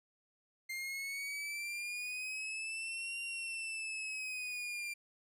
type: linear two-way sweep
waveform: 40% pulse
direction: up then down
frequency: 2100 to 2771 to 2374 Hz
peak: -38 dBFS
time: 0.69-4.94 s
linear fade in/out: 10 ms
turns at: 3.2 s
effects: resampled to 32000 Hz